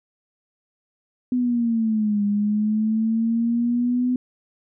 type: exponential two-way sweep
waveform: sine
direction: down then up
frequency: 251.9 to 203.3 to 251.9 Hz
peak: -18 dBFS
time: 1.32-4.16 s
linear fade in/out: 2 ms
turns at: 2.24 s
effects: none